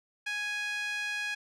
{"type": "tone with band-pass filter", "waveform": "5% pulse", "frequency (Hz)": 830.6, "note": "G#5", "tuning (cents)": 0, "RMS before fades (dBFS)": -34, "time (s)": [0.26, 1.35], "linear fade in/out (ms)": 10, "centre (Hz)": 2000, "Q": 4.9, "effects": []}